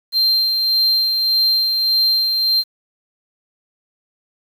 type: tone with tremolo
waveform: triangle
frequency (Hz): 4160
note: C8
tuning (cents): -11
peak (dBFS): -11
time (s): 0.12-2.64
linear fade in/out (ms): 50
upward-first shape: sine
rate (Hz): 1.7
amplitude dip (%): 35
effects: 7-bit